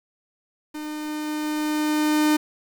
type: tone with level ramp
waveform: 45% pulse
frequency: 303.6 Hz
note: D#4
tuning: 42 cents flat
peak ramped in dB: -31 to -16 dBFS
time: 0.74-2.37 s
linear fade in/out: 10 ms
effects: 8-bit